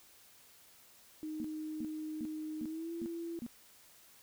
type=tone with pitch glide; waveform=sine; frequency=310 to 336.1 Hz; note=D#4 to E4; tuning=-6 to +34 cents; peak=-38 dBFS; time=1.23-3.39 s; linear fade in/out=0 ms; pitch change=+140 cents; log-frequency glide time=2.64-2.92 s
type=tone bursts; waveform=sine; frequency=236.4 Hz; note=A#3; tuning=24 cents sharp; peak=-38 dBFS; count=6; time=1.4-3.464 s; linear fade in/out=0 ms; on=44 ms; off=360 ms
effects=white hiss -61 dBFS RMS until 4.22 s